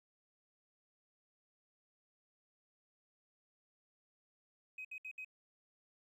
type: tone bursts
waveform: triangle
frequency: 2525 Hz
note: D#7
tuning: 25 cents sharp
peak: -40 dBFS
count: 4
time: 4.78-5.247 s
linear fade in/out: 5 ms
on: 68 ms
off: 65 ms
effects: tanh soft clip ceiling -41 dBFS